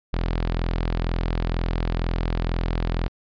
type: tone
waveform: sawtooth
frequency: 42.1 Hz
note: E1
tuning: 37 cents sharp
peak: -18 dBFS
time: 0.13-3.08 s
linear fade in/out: 0 ms
effects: resampled to 11025 Hz